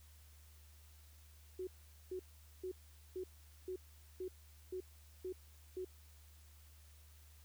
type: tone bursts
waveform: sine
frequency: 370 Hz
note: F#4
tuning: in tune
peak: -40 dBFS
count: 9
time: 1.59-5.848 s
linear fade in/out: 5 ms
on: 82 ms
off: 440 ms
effects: added 75 Hz sine -59 dBFS peak until 7.44 s + white hiss -67 dBFS RMS until 7.44 s